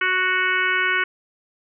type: harmonic tone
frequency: 370 Hz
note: F#4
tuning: in tune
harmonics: 1 / 3 / 4 / 5 / 6 / 7 / 8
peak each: -31 / -27 / -21 / -26 / -24 / -31 / -31 dBFS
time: 0.01-1.04 s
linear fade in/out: 5 ms
effects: none